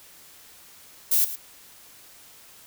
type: noise with echo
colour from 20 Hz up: violet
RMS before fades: -20 dBFS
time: 1.11-1.25 s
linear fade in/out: 10 ms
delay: 110 ms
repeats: 1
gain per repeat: -13 dB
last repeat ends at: 1.36 s
effects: white hiss -50 dBFS RMS until 2.66 s